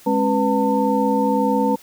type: tone cluster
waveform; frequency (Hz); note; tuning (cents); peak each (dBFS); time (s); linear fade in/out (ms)
sine; 209.1 / 270.9 / 494.7 / 899; G#3 / C#4 / B4 / A5; +12 / -40 / +3 / +37; -21; 0.06-1.76; 10
effects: white hiss -47 dBFS RMS until 1.82 s